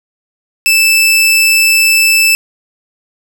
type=tone; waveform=sawtooth; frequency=2637 Hz; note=E7; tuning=in tune; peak=-3 dBFS; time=0.66-2.35 s; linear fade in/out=0 ms; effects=none